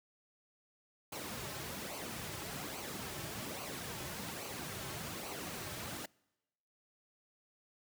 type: noise with flanger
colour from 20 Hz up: pink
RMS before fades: -43 dBFS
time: 1.12-6.06 s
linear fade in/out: 5 ms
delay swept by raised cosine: 0.56 to 4.26 ms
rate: 1.2 Hz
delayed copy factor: -0.55
effects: noise-tail reverb RT60 1.0 s tail -26 dB re dry + high-pass 80 Hz 12 dB/octave